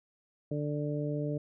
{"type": "harmonic tone", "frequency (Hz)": 147.5, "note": "D3", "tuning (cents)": 8, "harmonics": [1, 2, 3, 4], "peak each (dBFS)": [-33, -36, -38, -39], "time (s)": [0.51, 1.38], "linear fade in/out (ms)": 5, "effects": []}